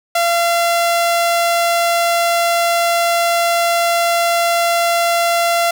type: tone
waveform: sawtooth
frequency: 684 Hz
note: F5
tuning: 36 cents flat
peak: -9 dBFS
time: 0.15-5.71 s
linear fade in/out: 5 ms
effects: none